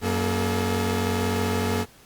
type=tone cluster; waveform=sawtooth; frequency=92.9 / 235.3 / 429.6 Hz; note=F#2 / A#3 / A4; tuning=+7 / +16 / -41 cents; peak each=-22 / -23 / -24 dBFS; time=0.01-1.86 s; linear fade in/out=50 ms; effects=pink hiss -52 dBFS RMS until 2.05 s + Opus 48 kbps